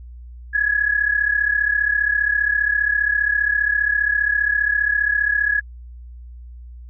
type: tone pair together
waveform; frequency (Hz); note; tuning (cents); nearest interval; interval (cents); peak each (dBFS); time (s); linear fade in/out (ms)
sine; 1667 / 1702; G#6 / G#6; +6 / +42; unison; 36; -18 / -20; 0.53-5.61; 20
effects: added 60 Hz sine -35 dBFS peak until 6.89 s